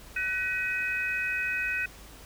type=tone cluster; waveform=sine; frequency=1500 / 1909 / 2525 Hz; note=F#6 / A#6 / D#7; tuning=+23 / +41 / +25 cents; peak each=-31 / -35 / -30 dBFS; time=0.16-1.86 s; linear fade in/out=5 ms; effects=added 50 Hz sine -51 dBFS peak until 2.25 s + pink hiss -50 dBFS RMS until 2.25 s

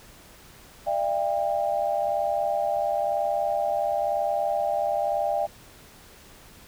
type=tone cluster; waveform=sine; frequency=596 / 677 / 800 Hz; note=D5 / E5 / G5; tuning=+25 / +46 / +35 cents; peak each=-27 dBFS; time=0.86-5.47 s; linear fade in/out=20 ms; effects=pink hiss -50 dBFS RMS until 6.67 s

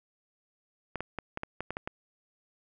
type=clicks; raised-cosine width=0.5 ms; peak=-19 dBFS; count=9; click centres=0.957 / 1.006 / 1.187 / 1.374 / 1.434 / 1.606 / 1.706 / 1.769 / 1.875 s; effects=none

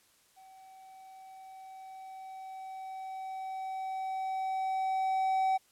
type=tone with level ramp; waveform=triangle; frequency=762 Hz; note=G5; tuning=49 cents flat; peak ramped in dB=-51 to -23 dBFS; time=0.36-5.58 s; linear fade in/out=20 ms; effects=white hiss -66 dBFS RMS until 5.71 s + low-pass 12000 Hz 12 dB/octave

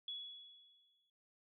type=tone with exponential decay; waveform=sine; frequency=3381 Hz; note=G#7; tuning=30 cents sharp; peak=-40 dBFS; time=0.08-1.1 s; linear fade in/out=2 ms; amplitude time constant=220 ms; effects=noise-tail reverb RT60 0.3 s tail -20 dB re dry

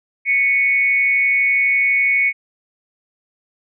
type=tone with amplitude modulation; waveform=sine; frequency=2217 Hz; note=C#7; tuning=in tune; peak=-10 dBFS; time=0.25-2.33 s; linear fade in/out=50 ms; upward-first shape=sine; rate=232 Hz; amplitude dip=60%; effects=none

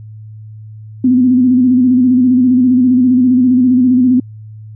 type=tone with vibrato; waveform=sine; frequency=251.9 Hz; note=B3; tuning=34 cents sharp; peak=-6 dBFS; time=1.04-4.2 s; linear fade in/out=5 ms; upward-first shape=square; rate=15 Hz; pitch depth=46 cents each way; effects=added 108 Hz sine -29 dBFS peak until 4.75 s

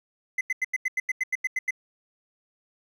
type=tone bursts; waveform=triangle; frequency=2039 Hz; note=C7; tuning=45 cents flat; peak=-21 dBFS; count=12; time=0.38-1.708 s; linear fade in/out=5 ms; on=30 ms; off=88 ms; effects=none

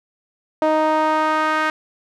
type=tone with band-pass filter sweep; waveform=sawtooth; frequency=311.1 Hz; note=D#4; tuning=in tune; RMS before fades=-18 dBFS; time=0.62-1.7 s; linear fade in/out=2 ms; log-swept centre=710 to 1500 Hz; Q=2.1; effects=none

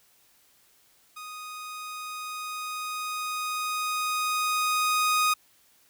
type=tone with level ramp; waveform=sawtooth; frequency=1244.5 Hz; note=D#6; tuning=in tune; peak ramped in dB=-35 to -17 dBFS; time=1.16-5.34 s; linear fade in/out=10 ms; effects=white hiss -62 dBFS RMS until 5.89 s

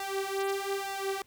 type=tone with flanger; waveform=sawtooth; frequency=392 Hz; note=G4; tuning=in tune; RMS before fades=-33 dBFS; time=0-1.22 s; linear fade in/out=2 ms; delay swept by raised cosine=1.1 to 5.2 ms; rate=1.1 Hz; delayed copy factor=+0.85; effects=pink hiss -64 dBFS RMS until 1.26 s

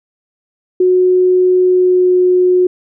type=tone with pitch glide; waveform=sine; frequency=366.2 to 363.5 Hz; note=F#4 to F#4; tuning=-18 to -31 cents; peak=-7 dBFS; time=0.8-2.67 s; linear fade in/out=5 ms; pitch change=-13 cents; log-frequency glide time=1.63-2.16 s; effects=none

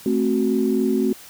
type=chord; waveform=sine; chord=F# diminished; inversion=first; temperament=equal with one note detuned; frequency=220 / 263.6 / 370 Hz; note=A3 / C4 / F#4; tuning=0 / +13 / 0 cents; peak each=-21 dBFS; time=0.06-1.13 s; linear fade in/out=2 ms; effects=tanh soft clip ceiling -7 dBFS + white hiss -43 dBFS RMS until 1.29 s

